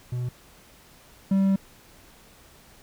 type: tone pair in turn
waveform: triangle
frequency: 123.47 / 194.04 Hz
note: B2 / G3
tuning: 0 / -17 cents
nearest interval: minor sixth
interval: 783 cents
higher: second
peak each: -24 / -16 dBFS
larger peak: second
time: 0.12-0.29 / 1.31-1.56 s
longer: second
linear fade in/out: 5 ms
effects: pink hiss -53 dBFS RMS until 2.82 s